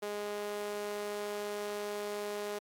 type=tone with high-pass filter; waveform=sawtooth; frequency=206.7 Hz; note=G#3; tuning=8 cents flat; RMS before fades=-38 dBFS; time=0.02-2.59 s; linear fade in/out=10 ms; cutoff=450 Hz; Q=2.2; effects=AAC 64 kbps